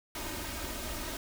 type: noise with comb filter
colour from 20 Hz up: pink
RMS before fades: -38 dBFS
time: 0.15-1.17 s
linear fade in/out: 2 ms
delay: 3.2 ms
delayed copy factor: +0.65
effects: none